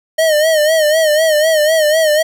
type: tone with vibrato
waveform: square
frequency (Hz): 622.3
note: D#5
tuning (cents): 0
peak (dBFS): -10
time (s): 0.18-2.23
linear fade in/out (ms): 10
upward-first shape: sine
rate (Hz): 4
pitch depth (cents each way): 78
effects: 8-bit